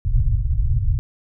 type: low-pass noise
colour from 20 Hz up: pink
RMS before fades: -18 dBFS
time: 0.05-0.99 s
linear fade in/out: 0 ms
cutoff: 130 Hz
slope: 96 dB/octave
effects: none